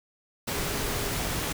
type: tone in noise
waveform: sine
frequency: 410 Hz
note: G#4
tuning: 22 cents flat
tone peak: -38 dBFS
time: 0.53-1.17 s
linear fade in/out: 10 ms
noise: pink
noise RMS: -30 dBFS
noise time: 0.47-1.53 s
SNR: -11 dB
effects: none